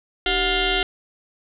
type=tone with frequency modulation; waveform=sine; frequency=1760 Hz; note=A6; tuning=in tune; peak=-18 dBFS; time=0.26-0.83 s; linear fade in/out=2 ms; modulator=344 Hz; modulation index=5.1; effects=none